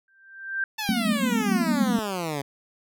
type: tone with exponential growth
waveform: sine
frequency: 1572 Hz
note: G6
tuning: 4 cents sharp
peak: -21 dBFS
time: 0.08-0.64 s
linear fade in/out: 2 ms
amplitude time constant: 120 ms
type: exponential sweep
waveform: 10% pulse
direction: down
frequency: 890 to 136.3 Hz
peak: -19 dBFS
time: 0.78-2.42 s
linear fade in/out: 10 ms
type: band-pass noise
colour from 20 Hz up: white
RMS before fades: -24 dBFS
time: 0.89-1.99 s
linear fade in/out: 0 ms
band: 190 to 250 Hz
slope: 96 dB/octave
effects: none